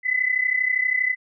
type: tone pair together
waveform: sine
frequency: 1991.5 / 2024 Hz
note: B6 / B6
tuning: +14 / +42 cents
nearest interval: unison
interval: 28 cents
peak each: -23 / -21 dBFS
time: 0.03-1.16 s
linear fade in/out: 50 ms
effects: none